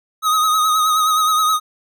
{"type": "tone with vibrato", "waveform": "square", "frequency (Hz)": 1259, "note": "D#6", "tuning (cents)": 20, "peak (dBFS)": -14, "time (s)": [0.22, 1.6], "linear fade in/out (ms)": 50, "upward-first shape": "triangle", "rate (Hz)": 9.5, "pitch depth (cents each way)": 49, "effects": []}